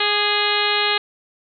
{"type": "harmonic tone with a mistuned harmonic", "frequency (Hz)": 415.3, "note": "G#4", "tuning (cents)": 0, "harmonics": [1, 2, 3, 4, 5, 6, 7, 8, 9, 10], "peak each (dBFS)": [-26, -26, -26, -26, -26, -26, -26, -26, -26, -26], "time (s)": [0, 0.98], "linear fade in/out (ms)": 5, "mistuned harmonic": 3, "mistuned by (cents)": -24, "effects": []}